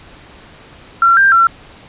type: tone with pitch steps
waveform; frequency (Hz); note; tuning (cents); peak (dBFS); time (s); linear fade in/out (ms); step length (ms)
sine; 1364 / 1586 / 1355; F6 / G6 / E6; -41 / +20 / +47; -6; 1.02-1.47; 2; 150
effects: pink hiss -40 dBFS RMS until 1.88 s + resampled to 8000 Hz